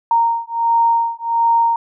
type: beating tone pair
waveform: sine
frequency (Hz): 926 / 927.4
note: A#5 / A#5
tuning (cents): -12 / -9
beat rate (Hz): 1.4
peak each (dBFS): -16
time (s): 0.11-1.76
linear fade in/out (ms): 2
effects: none